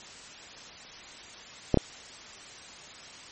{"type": "clicks", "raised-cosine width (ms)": 2, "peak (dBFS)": -7, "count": 2, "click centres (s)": [1.743, 1.773], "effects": ["white hiss -46 dBFS RMS until 3.31 s", "MP3 32 kbps"]}